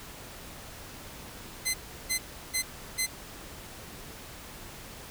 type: tone bursts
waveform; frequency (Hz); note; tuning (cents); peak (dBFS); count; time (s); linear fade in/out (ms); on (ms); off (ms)
10% pulse; 2053; C7; -33; -17; 4; 1.65-3.068; 20; 92; 350
effects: pink hiss -45 dBFS RMS until 5.1 s